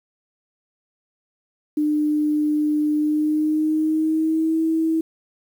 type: tone with pitch glide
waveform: sine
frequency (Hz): 300.7 to 322.3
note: D4 to E4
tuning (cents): +41 to -39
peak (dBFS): -17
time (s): 1.77-5.01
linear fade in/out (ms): 5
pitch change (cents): +120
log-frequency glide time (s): 2.95-4.59
effects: 8-bit